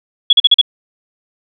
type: tone bursts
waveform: sine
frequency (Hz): 3365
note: G#7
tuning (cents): +22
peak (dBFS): -3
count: 5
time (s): 0.3-0.614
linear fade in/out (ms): 5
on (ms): 30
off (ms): 41
effects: none